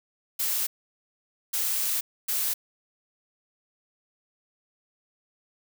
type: noise bursts at uneven times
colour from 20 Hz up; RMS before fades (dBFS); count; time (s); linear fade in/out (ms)
blue; -27; 3; 0.39-0.67 / 1.53-2.01 / 2.28-2.54; 10
effects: none